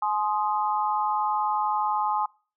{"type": "chord", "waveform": "sine", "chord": "Ab major", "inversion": "none", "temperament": "equal with one note detuned", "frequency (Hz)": [848.1, 1046.5, 1244.5], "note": ["Ab5", "C6", "Eb6"], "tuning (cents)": [36, 0, 0], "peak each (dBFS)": [-25, -28, -30], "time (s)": [0.02, 2.26], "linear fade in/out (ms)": 5, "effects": ["noise-tail reverb RT60 0.4 s tail -25 dB re dry"]}